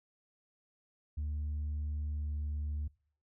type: tone with pitch glide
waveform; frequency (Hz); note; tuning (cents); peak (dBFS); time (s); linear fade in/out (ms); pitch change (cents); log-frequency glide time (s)
sine; 75 to 74.35; D2 to D2; +37 to +22; -31; 1.17-2.88; 10; -15; 2.14-2.29
effects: noise-tail reverb RT60 0.5 s tail -25 dB re dry + tanh soft clip ceiling -32 dBFS